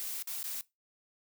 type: noise with dropouts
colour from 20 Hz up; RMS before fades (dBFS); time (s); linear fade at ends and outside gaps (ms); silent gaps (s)
blue; -38; 0-0.61; 0; 0.225-0.273 / 0.43-0.441
effects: noise-tail reverb RT60 0.2 s tail -20 dB re dry